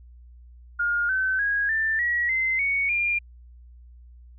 sine tone with pitch steps, 1420 / 1530.7 / 1650.1 / 1778.8 / 1917.5 / 2067 / 2228 / 2402 Hz, F6 / G6 / G#6 / A6 / A#6 / C7 / C#7 / D7, +28 / -42 / -12 / +18 / +48 / -22 / +8 / +38 cents, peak -21 dBFS, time 0.79-3.19 s, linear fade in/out 10 ms, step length 300 ms, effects added 60 Hz sine -45 dBFS peak until 4.38 s

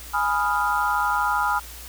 sine chord, F half-diminished seventh, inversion first, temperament equal, 830.6 / 987.8 / 1244.5 / 1396.9 Hz, Ab5 / Cb6 / Eb6 / F6, 0 / 0 / 0 / 0 cents, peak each -25 / -25 / -26 / -25 dBFS, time 0.13-1.6 s, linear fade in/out 20 ms, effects added 59 Hz sine -41 dBFS peak until 1.88 s + white hiss -41 dBFS RMS until 1.88 s

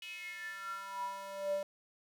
square tone with high-pass filter sweep, 196 Hz, G3, in tune, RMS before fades -41 dBFS, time 0.02-1.63 s, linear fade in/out 2 ms, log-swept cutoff 2800 to 520 Hz, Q 9.4, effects none

